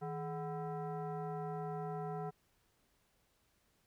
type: tone with frequency modulation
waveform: sine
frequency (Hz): 160.1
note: D#3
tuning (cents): +50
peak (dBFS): -38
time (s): 0.01-2.31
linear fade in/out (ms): 20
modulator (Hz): 583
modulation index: 1.3
effects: pink hiss -75 dBFS RMS until 3.86 s